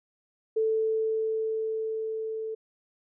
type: tone with level ramp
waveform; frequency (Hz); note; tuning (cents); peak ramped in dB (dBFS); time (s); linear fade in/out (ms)
sine; 441.2; A4; +5; -22 to -31; 0.56-2.55; 10
effects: none